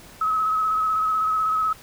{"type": "tone with vibrato", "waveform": "sine", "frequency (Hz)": 1282, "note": "E6", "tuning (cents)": -49, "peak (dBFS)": -19, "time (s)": [0.21, 1.73], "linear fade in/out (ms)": 5, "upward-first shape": "square", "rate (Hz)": 16, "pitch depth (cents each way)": 19, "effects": ["pink hiss -46 dBFS RMS until 1.82 s"]}